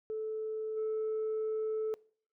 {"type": "tone with level steps", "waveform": "sine", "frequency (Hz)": 436.3, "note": "A4", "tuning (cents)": -15, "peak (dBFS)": [-33, -29], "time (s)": [0.1, 1.94], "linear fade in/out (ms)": 0, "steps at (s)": 0.76, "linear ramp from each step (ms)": 20, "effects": ["noise-tail reverb RT60 0.5 s tail -25 dB re dry", "tanh soft clip ceiling -29 dBFS"]}